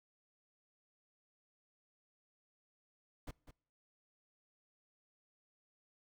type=noise with echo; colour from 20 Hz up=brown; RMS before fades=-45 dBFS; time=3.27-3.31 s; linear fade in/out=5 ms; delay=200 ms; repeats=1; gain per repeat=-11 dB; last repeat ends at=3.51 s; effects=noise-tail reverb RT60 0.6 s tail -25 dB re dry